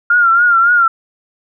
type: tone with vibrato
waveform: sine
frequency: 1396.9 Hz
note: F6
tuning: in tune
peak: -7 dBFS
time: 0.1-0.88 s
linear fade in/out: 5 ms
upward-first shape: triangle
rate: 3.6 Hz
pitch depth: 81 cents each way
effects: none